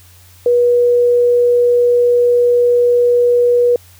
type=tone; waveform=sine; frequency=484.2 Hz; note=B4; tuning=34 cents flat; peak=-8 dBFS; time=0.46-3.76 s; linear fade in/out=2 ms; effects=added 90 Hz sine -43 dBFS peak until 3.99 s + white hiss -46 dBFS RMS until 3.99 s